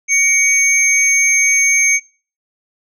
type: tone pair together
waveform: sine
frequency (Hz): 2249 / 6361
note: C#7 / G8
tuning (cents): +24 / +24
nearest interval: octave + tritone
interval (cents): 1800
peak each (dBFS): -11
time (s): 0.08-2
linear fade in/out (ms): 50
effects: noise-tail reverb RT60 0.4 s tail -23 dB re dry + tanh soft clip ceiling -6 dBFS